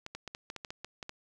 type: clicks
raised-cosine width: 0.2 ms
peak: -23 dBFS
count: 11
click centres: 0.064 / 0.15 / 0.277 / 0.349 / 0.501 / 0.563 / 0.648 / 0.705 / 0.846 / 1.028 / 1.094 s
effects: none